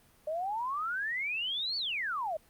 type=exponential two-way sweep; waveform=sine; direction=up then down; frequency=597 to 4564 to 597 Hz; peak=-31 dBFS; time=0.27-2.37 s; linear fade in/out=5 ms; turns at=1.77 s; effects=pink hiss -63 dBFS RMS until 2.49 s + Opus 32 kbps